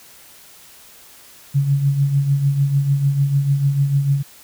sine tone with tremolo, 140 Hz, C#3, 18 cents sharp, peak -11 dBFS, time 1.54-4.23 s, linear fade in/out 20 ms, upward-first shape triangle, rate 6.7 Hz, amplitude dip 65%, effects white hiss -45 dBFS RMS until 4.43 s

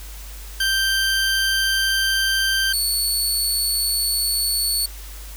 20% pulse tone pair in turn, 1568 / 4435 Hz, G6 / C#8, 0 / 0 cents, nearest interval octave + tritone, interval 1800 cents, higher second, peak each -13 dBFS, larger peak neither, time 0.6-2.73 / 2.73-4.86 s, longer neither, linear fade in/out 5 ms, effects added 50 Hz sine -34 dBFS peak until 5.36 s + white hiss -41 dBFS RMS until 5.36 s

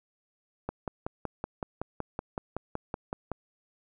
click train, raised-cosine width 1 ms, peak -18 dBFS, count 15, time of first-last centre 0.69-3.317 s, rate 5.33 Hz, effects none

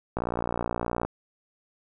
click train, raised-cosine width 1 ms, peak -14 dBFS, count 53, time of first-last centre 0.17-1.05 s, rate 59.1 Hz, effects none

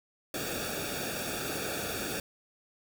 pink noise with comb filter, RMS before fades -35 dBFS, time 0.34-2.2 s, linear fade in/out 2 ms, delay 0.98 ms, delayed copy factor -1, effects none

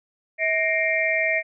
sine tone cluster, 642 / 1863 / 2121 / 2346 Hz, E5 / A#6 / C7 / D7, -46 / -2 / +23 / -2 cents, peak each -25 dBFS, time 0.38-1.43 s, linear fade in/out 50 ms, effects none

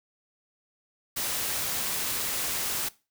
white noise, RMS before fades -30 dBFS, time 1.16-2.89 s, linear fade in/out 10 ms, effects noise-tail reverb RT60 0.3 s tail -20 dB re dry

